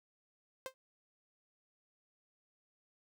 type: tone with exponential decay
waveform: sawtooth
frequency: 523.3 Hz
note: C5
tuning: in tune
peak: -32 dBFS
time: 0.66-0.74 s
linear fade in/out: 0 ms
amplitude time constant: 16 ms
effects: none

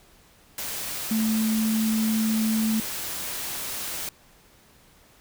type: tone in noise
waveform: sine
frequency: 220 Hz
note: A3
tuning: in tune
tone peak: -21 dBFS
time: 1.11-2.8 s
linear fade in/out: 2 ms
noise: white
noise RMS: -32 dBFS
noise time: 0.58-4.09 s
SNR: +8 dB
effects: pink hiss -56 dBFS RMS until 5.2 s

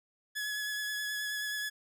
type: tone with vibrato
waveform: sawtooth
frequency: 1696 Hz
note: G#6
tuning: 36 cents sharp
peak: -30 dBFS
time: 0.35-1.7 s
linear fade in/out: 20 ms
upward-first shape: sine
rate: 9.4 Hz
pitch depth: 17 cents each way
effects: none

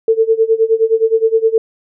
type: tone with tremolo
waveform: sine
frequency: 447.6 Hz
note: A4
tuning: 30 cents sharp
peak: -6 dBFS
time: 0.08-1.58 s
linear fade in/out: 2 ms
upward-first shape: sine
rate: 9.6 Hz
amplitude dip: 90%
effects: none

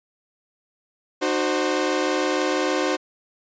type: chord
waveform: sawtooth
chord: C diminished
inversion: first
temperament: equal with one note detuned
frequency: 303.7 / 370 / 523.3 Hz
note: Eb4 / Gb4 / C5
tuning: -42 / 0 / 0 cents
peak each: -21 dBFS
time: 1.21-2.97 s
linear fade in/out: 20 ms
effects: resampled to 16000 Hz

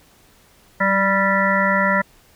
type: harmonic tone with a mistuned harmonic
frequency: 196 Hz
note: G3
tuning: in tune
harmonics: 1 / 3 / 5 / 7 / 9 / 10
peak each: -22 / -22 / -22 / -22 / -22 / -22 dBFS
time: 0.8-2.02 s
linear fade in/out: 10 ms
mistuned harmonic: 1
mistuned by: -29 cents
effects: pink hiss -53 dBFS RMS until 2.35 s

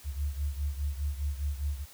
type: beating tone pair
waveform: sine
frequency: 70.5 / 75.4 Hz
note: C#2 / D2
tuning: +30 / +46 cents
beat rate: 4.9 Hz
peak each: -31 / -35 dBFS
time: 0.04-1.86 s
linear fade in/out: 50 ms
effects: white hiss -53 dBFS RMS until 1.93 s

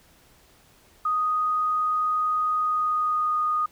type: tone with pitch glide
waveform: sine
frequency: 1244.5 to 1233.1 Hz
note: D#6 to D#6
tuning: 0 to -16 cents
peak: -21 dBFS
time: 1.05-3.66 s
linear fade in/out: 5 ms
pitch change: -16 cents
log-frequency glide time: 2.56-3.39 s
effects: pink hiss -57 dBFS RMS until 3.71 s

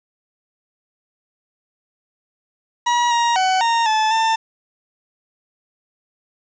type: tone with pitch steps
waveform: 40% pulse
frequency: 960 / 942 / 751 / 925 / 869 / 894 Hz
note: B5 / A#5 / F#5 / A#5 / A5 / A5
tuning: -49 / +18 / +26 / -14 / -22 / +27 cents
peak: -14 dBFS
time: 2.86-4.36 s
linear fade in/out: 10 ms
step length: 250 ms
effects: resampled to 16000 Hz + 7-bit

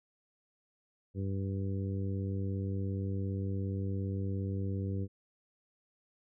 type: harmonic tone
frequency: 97.3 Hz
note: G2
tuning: 12 cents flat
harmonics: 1 / 2 / 3 / 4 / 5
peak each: -33 / -39 / -43 / -45 / -47 dBFS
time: 1.14-5.08 s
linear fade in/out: 50 ms
effects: none

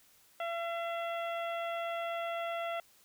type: harmonic tone with a mistuned harmonic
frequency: 677 Hz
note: E5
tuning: 46 cents sharp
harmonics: 1 / 2 / 3 / 4 / 5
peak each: -35 / -41 / -45 / -47 / -49 dBFS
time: 0.4-2.8 s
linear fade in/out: 2 ms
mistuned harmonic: 5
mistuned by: -22 cents
effects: white hiss -64 dBFS RMS until 3.04 s

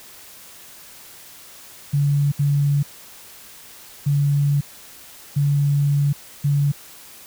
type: tone bursts at uneven times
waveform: sine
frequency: 142.9 Hz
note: D3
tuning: 47 cents flat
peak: -15 dBFS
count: 5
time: 1.93-2.32 / 2.39-2.83 / 4.06-4.61 / 5.36-6.13 / 6.44-6.72 s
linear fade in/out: 10 ms
effects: white hiss -43 dBFS RMS until 7.26 s

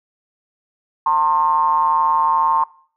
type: ring-modulated tone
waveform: triangle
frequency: 81.1 Hz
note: E2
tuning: 28 cents flat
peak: -8 dBFS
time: 1.06-2.64 s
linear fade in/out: 5 ms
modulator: 984 Hz
effects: noise-tail reverb RT60 0.5 s tail -22 dB re dry

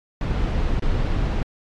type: noise with dropouts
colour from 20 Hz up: brown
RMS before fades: -21 dBFS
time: 0.21-1.43 s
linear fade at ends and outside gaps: 2 ms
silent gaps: 0.796-0.821 s
effects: low-pass 4000 Hz 12 dB/octave + AAC 64 kbps

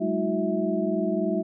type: tone cluster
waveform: sine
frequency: 192.6 / 212.9 / 318.9 / 362.4 / 652 Hz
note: G3 / G#3 / D#4 / F#4 / E5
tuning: -30 / +43 / +43 / -36 / -19 cents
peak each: -29 dBFS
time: 0-1.43 s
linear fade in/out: 20 ms
effects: none

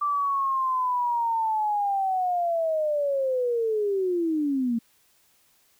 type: linear sweep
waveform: sine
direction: down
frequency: 1174.7 to 224.7 Hz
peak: -22 dBFS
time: 0.01-4.79 s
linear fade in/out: 10 ms
effects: white hiss -63 dBFS RMS until 5.79 s

